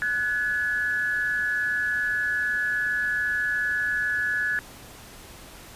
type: tone pair together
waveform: sine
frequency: 1480 / 1702.5 Hz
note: F#6 / G#6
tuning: 0 / +42 cents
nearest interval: major second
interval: 242 cents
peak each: -28 / -24 dBFS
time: 0.02-4.59 s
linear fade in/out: 0 ms
effects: pink hiss -45 dBFS RMS until 5.75 s + resampled to 32000 Hz